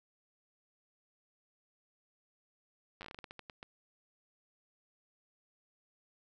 slowing click train, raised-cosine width 0.3 ms, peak -30 dBFS, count 14, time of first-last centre 3.01-3.629 s, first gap 9 ms, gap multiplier 1.25, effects none

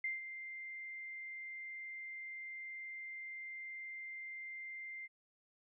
sine tone with ADSR envelope, 2093 Hz, C7, in tune, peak -34 dBFS, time 0.04-5.08 s, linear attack 4 ms, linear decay 160 ms, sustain -10 dB, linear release 31 ms, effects none

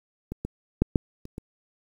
clicks, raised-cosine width 3 ms, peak -19 / -17 / -6 / -6 / -27 / -22 dBFS, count 6, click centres 0.32 / 0.45 / 0.82 / 0.958 / 1.254 / 1.381 s, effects 8-bit

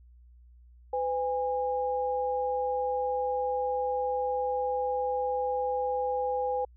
sine tone pair together, 505 / 816.8 Hz, B4 / G#5, +39 / -29 cents, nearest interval minor sixth, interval 832 cents, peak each -29 / -30 dBFS, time 0.93-6.65 s, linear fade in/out 5 ms, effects added 60 Hz sine -52 dBFS peak until 6.76 s

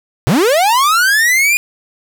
45% pulse linear sweep, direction up, 103.5 to 2459 Hz, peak -9 dBFS, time 0.27-1.57 s, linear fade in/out 0 ms, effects none

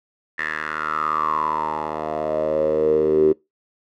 10% pulse tone with band-pass filter sweep, 77.4 Hz, D#2, 9 cents flat, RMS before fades -21 dBFS, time 0.38-3.33 s, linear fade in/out 10 ms, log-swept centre 1800 to 370 Hz, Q 9.3, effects noise-tail reverb RT60 0.2 s tail -23 dB re dry

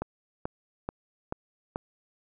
click train, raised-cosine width 1 ms, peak -17 dBFS, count 5, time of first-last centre 0.02-1.759 s, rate 2.3 Hz, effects none

